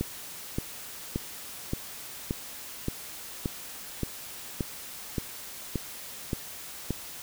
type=click train; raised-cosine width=3 ms; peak=-15 dBFS; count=13; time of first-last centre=0.01-6.907 s; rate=1.74 Hz; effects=white hiss -42 dBFS RMS until 7.22 s